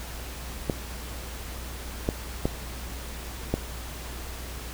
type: clicks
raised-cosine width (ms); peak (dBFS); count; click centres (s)
2; -10; 4; 0.698 / 2.089 / 2.455 / 3.54
effects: added 60 Hz sine -37 dBFS peak until 4.73 s + pink hiss -40 dBFS RMS until 4.73 s